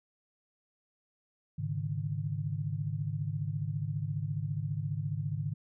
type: chord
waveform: sine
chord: Ab suspended fourth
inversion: none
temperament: equal with one note detuned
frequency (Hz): 103.83 / 138.59 / 153.24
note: Ab2 / Db3 / Eb3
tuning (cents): 0 / 0 / -26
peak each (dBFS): -36 / -36 / -35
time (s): 1.58-5.54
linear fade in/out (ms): 10
effects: none